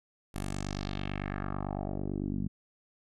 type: tone with low-pass filter sweep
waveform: 10% pulse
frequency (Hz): 49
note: G1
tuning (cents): 0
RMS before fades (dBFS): -35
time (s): 0.34-2.48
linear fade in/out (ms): 10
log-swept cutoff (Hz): 12000 to 200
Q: 2.4
effects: none